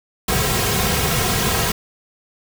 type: noise with comb filter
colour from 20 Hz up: pink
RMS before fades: -19 dBFS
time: 0.28-1.72 s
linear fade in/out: 5 ms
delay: 3.4 ms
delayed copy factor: -0.75
effects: none